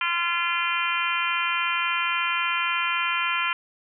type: harmonic tone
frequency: 343.6 Hz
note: F4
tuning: 28 cents flat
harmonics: 3 / 4 / 5 / 6 / 7 / 8 / 9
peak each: -29 / -28 / -33 / -33 / -28 / -32 / -32 dBFS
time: 0.01-3.53 s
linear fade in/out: 2 ms
effects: none